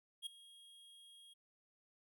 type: tone with ADSR envelope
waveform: square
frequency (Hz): 3268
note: G#7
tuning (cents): -29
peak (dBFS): -40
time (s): 0.22-1.34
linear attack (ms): 43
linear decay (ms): 9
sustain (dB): -19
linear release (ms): 14
effects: none